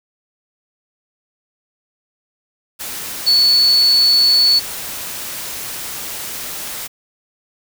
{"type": "tone in noise", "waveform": "sine", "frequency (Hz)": 4435, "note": "C#8", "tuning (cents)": 0, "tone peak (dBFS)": -9, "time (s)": [3.26, 4.6], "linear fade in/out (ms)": 20, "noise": "white", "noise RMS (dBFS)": -27, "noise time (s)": [2.79, 6.88], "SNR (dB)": 15, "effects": []}